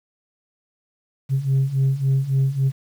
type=beating tone pair; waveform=sine; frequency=132.8 / 136.4 Hz; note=C3 / C#3; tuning=+26 / -28 cents; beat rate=3.6 Hz; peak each=-20 / -17 dBFS; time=1.29-2.72 s; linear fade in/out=50 ms; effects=tanh soft clip ceiling -13 dBFS + 8-bit